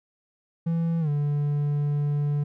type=tone with pitch glide; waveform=triangle; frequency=166.5 to 145.79 Hz; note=E3 to D3; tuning=+18 to -12 cents; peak=-20 dBFS; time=0.66-2.44 s; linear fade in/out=10 ms; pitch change=-230 cents; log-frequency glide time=1-1.09 s; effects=none